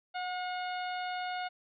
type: harmonic tone with a mistuned harmonic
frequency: 722 Hz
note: F#5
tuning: 43 cents flat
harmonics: 1 / 2 / 3 / 4 / 5 / 6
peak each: -35 / -41 / -45 / -47 / -49 / -51 dBFS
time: 0.14-1.49 s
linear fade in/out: 20 ms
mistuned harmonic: 1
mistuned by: +17 cents
effects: none